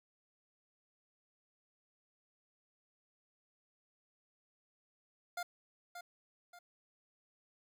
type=tone with echo; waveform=25% pulse; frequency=703 Hz; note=F5; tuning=11 cents sharp; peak=-34 dBFS; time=5.37-5.43 s; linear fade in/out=5 ms; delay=580 ms; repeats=2; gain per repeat=-8 dB; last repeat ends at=6.59 s; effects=none